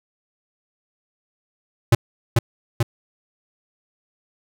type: tone with echo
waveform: square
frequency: 116.54 Hz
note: A#2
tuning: in tune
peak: -10 dBFS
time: 1.92-1.95 s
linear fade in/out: 5 ms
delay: 440 ms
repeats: 2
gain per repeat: -3 dB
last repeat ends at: 2.83 s
effects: none